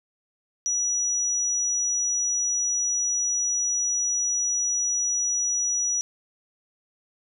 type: tone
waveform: sine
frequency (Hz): 5850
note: F#8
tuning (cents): -21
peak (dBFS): -22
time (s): 0.66-6.01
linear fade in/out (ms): 0
effects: none